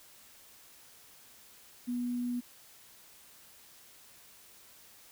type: tone with sample-and-hold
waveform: sine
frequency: 244 Hz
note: B3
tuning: 21 cents flat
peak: -31 dBFS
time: 1.87-2.41 s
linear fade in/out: 20 ms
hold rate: 11025 Hz
effects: white hiss -57 dBFS RMS until 5.11 s